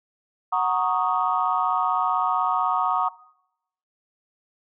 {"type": "chord", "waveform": "sine", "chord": "D# minor seventh", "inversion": "first", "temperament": "equal", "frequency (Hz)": [740, 932.3, 1108.7, 1244.5], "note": ["F#5", "A#5", "C#6", "D#6"], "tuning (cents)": [0, 0, 0, 0], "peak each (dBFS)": -25, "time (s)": [0.52, 3.09], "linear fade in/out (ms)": 10, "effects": ["noise-tail reverb RT60 0.8 s tail -20 dB re dry", "tanh soft clip ceiling -9 dBFS"]}